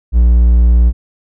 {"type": "tone", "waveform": "triangle", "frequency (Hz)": 59, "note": "A#1", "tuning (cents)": 22, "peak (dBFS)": -3, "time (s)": [0.12, 0.93], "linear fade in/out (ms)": 50, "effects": []}